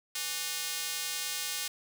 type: tone with high-pass filter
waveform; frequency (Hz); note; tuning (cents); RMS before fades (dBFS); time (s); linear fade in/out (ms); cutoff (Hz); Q
square; 165.3; E3; +5; -35; 0.15-1.68; 5; 3300; 0.6
effects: none